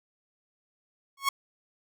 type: tone with exponential growth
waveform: sawtooth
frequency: 1100 Hz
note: C#6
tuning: 14 cents flat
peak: -17 dBFS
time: 1.17-1.29 s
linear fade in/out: 5 ms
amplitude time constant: 24 ms
effects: none